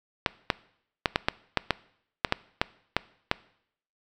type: clicks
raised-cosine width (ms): 0.3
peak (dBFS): -5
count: 12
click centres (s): 0.262 / 0.502 / 1.058 / 1.159 / 1.285 / 1.573 / 1.707 / 2.248 / 2.324 / 2.615 / 2.966 / 3.314
effects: noise-tail reverb RT60 0.7 s tail -21 dB re dry